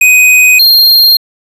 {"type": "tone pair in turn", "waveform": "square", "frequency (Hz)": [2502, 4208], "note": ["D#7", "C8"], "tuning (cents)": [9, 9], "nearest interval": "major sixth", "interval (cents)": 900, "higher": "second", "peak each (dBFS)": -3, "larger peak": "neither", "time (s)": [[0.01, 0.59], [0.59, 1.17]], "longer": "neither", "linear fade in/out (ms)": 5, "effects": ["resampled to 32000 Hz"]}